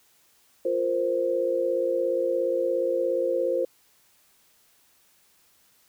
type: chord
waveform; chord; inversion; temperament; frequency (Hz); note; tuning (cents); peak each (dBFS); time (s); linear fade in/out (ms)
sine; F suspended fourth; none; equal; 349.2 / 466.2 / 523.3; F4 / Bb4 / C5; 0 / 0 / 0; -29 / -29 / -24; 0.65-3.65; 5
effects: white hiss -62 dBFS RMS until 5.88 s